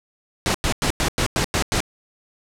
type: noise bursts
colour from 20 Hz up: pink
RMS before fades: -20 dBFS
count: 8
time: 0.46-1.804 s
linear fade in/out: 0 ms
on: 84 ms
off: 96 ms
effects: low-pass 9000 Hz 12 dB/octave